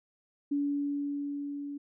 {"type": "tone with level ramp", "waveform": "sine", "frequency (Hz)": 285.7, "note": "D4", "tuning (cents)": -48, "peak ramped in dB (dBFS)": [-26, -36], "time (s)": [0.51, 1.78], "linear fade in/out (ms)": 10, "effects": []}